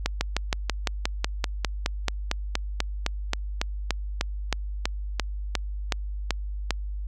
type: slowing click train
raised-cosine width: 0.2 ms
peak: -6 dBFS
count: 27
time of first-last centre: 0.06-6.707 s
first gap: 150 ms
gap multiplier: 1.04
effects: added 50 Hz sine -29 dBFS peak until 7.07 s